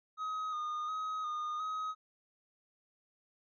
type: tone with vibrato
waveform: triangle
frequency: 1244.5 Hz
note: D#6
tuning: in tune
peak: -33 dBFS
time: 0.17-1.95 s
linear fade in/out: 50 ms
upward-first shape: square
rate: 1.4 Hz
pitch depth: 29 cents each way
effects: resampled to 16000 Hz